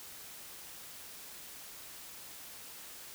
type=silence; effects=white hiss -49 dBFS RMS until 3.14 s